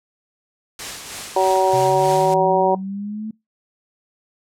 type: noise with tremolo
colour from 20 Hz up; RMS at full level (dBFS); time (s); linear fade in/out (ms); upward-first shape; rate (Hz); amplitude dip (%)
white; -28; 0.79-2.34; 2; triangle; 3.2; 50
type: harmonic tone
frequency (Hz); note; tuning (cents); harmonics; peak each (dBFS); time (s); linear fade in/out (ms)
188.9; F#3; +36; 2 / 3 / 4 / 5; -19 / -19 / -19 / -19; 1.36-2.75; 5
type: linear sweep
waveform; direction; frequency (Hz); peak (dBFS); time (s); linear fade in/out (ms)
sine; up; 128.6 to 220; -25; 1.73-3.31; 5
effects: noise-tail reverb RT60 0.2 s tail -23 dB re dry + low-pass 9000 Hz 12 dB/octave